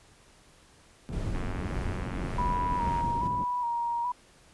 white low-pass noise, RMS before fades -36 dBFS, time 1.09-3.44 s, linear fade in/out 0 ms, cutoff 200 Hz, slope 12 dB/octave
brown noise with tremolo, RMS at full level -33 dBFS, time 1.12-3.28 s, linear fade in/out 10 ms, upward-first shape triangle, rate 1.8 Hz, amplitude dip 45%
click train, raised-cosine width 0.5 ms, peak -25 dBFS, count 152, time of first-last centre 1.35-3.008 s, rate 91.1 Hz
sine tone with vibrato, 962 Hz, B5, 46 cents flat, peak -27 dBFS, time 2.38-4.12 s, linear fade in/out 5 ms, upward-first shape square, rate 1.2 Hz, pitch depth 36 cents each way
effects pink hiss -58 dBFS RMS until 4.53 s + resampled to 24000 Hz

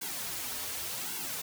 white noise with flanger, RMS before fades -37 dBFS, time 0.01-1.42 s, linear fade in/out 10 ms, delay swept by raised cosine 1.6 to 5.9 ms, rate 0.88 Hz, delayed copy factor -0.95, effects none

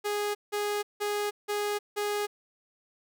sawtooth tone bursts, 413.7 Hz, G#4, 7 cents flat, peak -24 dBFS, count 5, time 0.04-2.27 s, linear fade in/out 20 ms, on 310 ms, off 170 ms, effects none

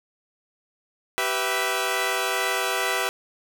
10% pulse chord, E minor, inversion first, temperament equal with one note detuned, 387.5 / 493.9 / 659.3 Hz, G4 / B4 / E5, -20 / 0 / 0 cents, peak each -19 dBFS, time 1.18-3.09 s, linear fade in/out 0 ms, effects none

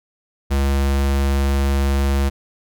square tone, 69 Hz, C#2, 7 cents flat, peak -16 dBFS, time 0.5-2.3 s, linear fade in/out 20 ms, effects none

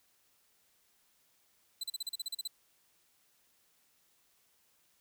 sawtooth tone bursts, 4023 Hz, B7, 31 cents sharp, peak -32 dBFS, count 11, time 1.81-2.476 s, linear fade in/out 5 ms, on 26 ms, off 38 ms, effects white hiss -71 dBFS RMS until 5 s

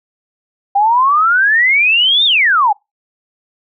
sine exponential two-way sweep, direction up then down, 784 to 3729 to 784 Hz, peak -8 dBFS, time 0.75-2.73 s, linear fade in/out 10 ms, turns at 2.25 s, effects noise-tail reverb RT60 0.2 s tail -26 dB re dry

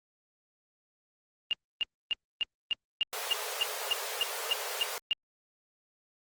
sine tone bursts, 2827 Hz, F7, 20 cents sharp, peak -24 dBFS, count 13, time 1.51-5.13 s, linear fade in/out 0 ms, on 20 ms, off 280 ms
pink high-pass noise, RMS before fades -37 dBFS, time 3.13-4.98 s, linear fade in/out 0 ms, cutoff 410 Hz, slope 96 dB/octave
effects Opus 24 kbps

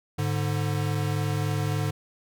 square tone pair together, 103.83 / 147.31 Hz, G#2 / D3, 0 / +6 cents, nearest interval tritone, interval 606 cents, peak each -28 dBFS, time 0.18-1.91 s, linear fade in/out 10 ms, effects none

